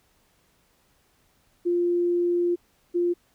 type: tone pair in turn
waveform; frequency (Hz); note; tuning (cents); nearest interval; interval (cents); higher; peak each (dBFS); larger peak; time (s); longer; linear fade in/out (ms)
sine; 349.2 / 349.2; F4 / F4; 0 / 0; unison; 0; neither; -20; neither; 1.65-2.56 / 2.94-3.14; first; 20
effects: pink hiss -65 dBFS RMS until 3.34 s